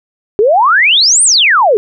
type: exponential two-way sweep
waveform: sine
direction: up then down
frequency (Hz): 392 to 9397 to 392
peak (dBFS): -5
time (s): 0.39-1.77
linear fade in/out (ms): 0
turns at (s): 1.23
effects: none